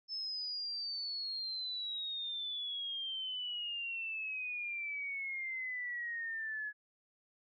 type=exponential sweep; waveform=sine; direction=down; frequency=5274 to 1690 Hz; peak=-37 dBFS; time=0.08-6.73 s; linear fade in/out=50 ms; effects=none